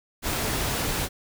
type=noise; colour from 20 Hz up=pink; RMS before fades=-27 dBFS; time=0.22-1.09 s; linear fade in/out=50 ms; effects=none